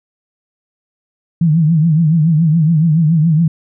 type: tone with vibrato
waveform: sine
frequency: 160.1 Hz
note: D#3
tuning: 50 cents sharp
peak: -8 dBFS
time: 1.41-3.48 s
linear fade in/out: 5 ms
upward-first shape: triangle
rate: 7.1 Hz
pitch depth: 140 cents each way
effects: none

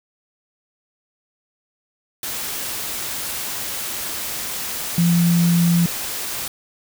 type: tone in noise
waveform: sine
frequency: 171.5 Hz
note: F3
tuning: 31 cents flat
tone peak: -13 dBFS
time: 4.98-5.86 s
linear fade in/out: 2 ms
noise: white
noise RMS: -27 dBFS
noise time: 2.23-6.48 s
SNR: +11 dB
effects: none

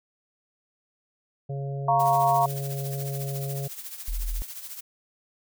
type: harmonic tone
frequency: 138.59 Hz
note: C#3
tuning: in tune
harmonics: 1 / 3 / 4 / 5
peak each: -29 / -39 / -41 / -43 dBFS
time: 1.49-3.68 s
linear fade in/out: 10 ms
type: chord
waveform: sine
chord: Bb minor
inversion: second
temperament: equal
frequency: 698.5 / 932.3 / 1108.7 Hz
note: F5 / Bb5 / Db6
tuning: 0 / 0 / 0 cents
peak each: -21 / -23 / -27 dBFS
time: 1.88-2.46 s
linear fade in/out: 5 ms
type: noise with tremolo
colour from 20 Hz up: blue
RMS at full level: -36 dBFS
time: 1.99-4.81 s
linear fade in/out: 10 ms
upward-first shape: triangle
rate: 14 Hz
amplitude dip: 70%
type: tone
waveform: sine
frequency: 40.75 Hz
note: E1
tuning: 19 cents flat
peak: -26 dBFS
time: 4.08-4.42 s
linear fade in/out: 0 ms
effects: none

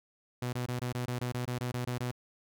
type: tone bursts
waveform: sawtooth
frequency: 123.47 Hz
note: B2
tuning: in tune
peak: -28 dBFS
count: 13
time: 0.42-2.114 s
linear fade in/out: 5 ms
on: 110 ms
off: 22 ms
effects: none

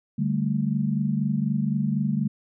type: chord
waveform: sine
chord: D suspended fourth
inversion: none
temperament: equal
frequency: 146.83 / 196 / 220 Hz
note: D3 / G3 / A3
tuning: 0 / 0 / 0 cents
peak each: -26 dBFS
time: 0.18-2.28 s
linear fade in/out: 10 ms
effects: none

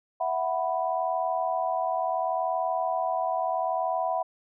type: chord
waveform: sine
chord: E suspended second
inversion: none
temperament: equal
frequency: 659.3 / 740 / 987.8 Hz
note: E5 / F#5 / B5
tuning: 0 / 0 / 0 cents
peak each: -29 / -28 / -31 dBFS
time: 0.2-4.23 s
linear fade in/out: 10 ms
effects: none

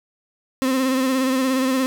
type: tone with vibrato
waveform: 35% pulse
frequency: 261.6 Hz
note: C4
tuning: in tune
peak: -16 dBFS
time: 0.62-1.86 s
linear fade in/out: 0 ms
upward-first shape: sine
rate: 17 Hz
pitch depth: 40 cents each way
effects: none

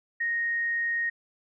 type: tone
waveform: sine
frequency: 1864.7 Hz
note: A#6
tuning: in tune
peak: -25 dBFS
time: 0.2-1.1 s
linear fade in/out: 10 ms
effects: none

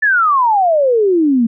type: exponential sweep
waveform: sine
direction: down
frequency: 1780 to 221.6 Hz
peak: -9 dBFS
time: 0.02-1.47 s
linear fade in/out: 10 ms
effects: none

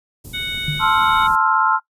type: band-stop noise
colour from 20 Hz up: pink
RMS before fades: -35 dBFS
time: 0.24-1.36 s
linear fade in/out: 10 ms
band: 340 to 8800 Hz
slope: 12 dB/octave
type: harmonic tone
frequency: 740 Hz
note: F#5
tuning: in tune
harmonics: 2 / 3 / 4 / 5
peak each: -33 / -27 / -34 / -24 dBFS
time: 0.33-1.28 s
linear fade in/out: 20 ms
type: tone with exponential decay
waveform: sine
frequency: 149.4 Hz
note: D3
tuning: 30 cents sharp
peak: -17 dBFS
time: 0.68-1 s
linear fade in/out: 2 ms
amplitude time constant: 68 ms
type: chord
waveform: sine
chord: F major seventh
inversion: first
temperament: equal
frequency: 880 / 1046.5 / 1318.5 / 1396.9 Hz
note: A5 / C6 / E6 / F6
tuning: 0 / 0 / 0 / 0 cents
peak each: -19 dBFS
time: 0.79-1.8 s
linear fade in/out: 50 ms
effects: noise-tail reverb RT60 0.1 s tail -19 dB re dry + resampled to 32000 Hz

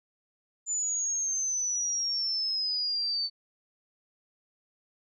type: exponential sweep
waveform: sine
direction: down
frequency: 7080 to 4511 Hz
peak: -27 dBFS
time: 0.66-3.3 s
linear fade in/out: 50 ms
effects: none

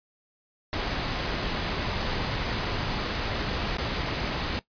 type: noise with dropouts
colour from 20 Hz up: pink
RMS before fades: -29 dBFS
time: 0.73-4.59 s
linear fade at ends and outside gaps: 0 ms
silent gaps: 3.769-3.784 s
effects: noise-tail reverb RT60 0.1 s tail -17 dB re dry + resampled to 11025 Hz

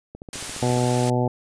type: click train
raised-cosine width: 2 ms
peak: -24 dBFS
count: 11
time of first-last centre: 0.15-0.84 s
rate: 14.5 Hz
type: noise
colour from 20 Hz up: white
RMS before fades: -31 dBFS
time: 0.33-1.1 s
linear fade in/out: 2 ms
type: harmonic tone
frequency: 123.5 Hz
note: B2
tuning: in tune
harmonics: 1 / 2 / 3 / 4 / 5 / 6 / 7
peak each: -22 / -25 / -27 / -28 / -29 / -30 / -30 dBFS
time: 0.62-1.28 s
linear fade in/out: 5 ms
effects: resampled to 22050 Hz

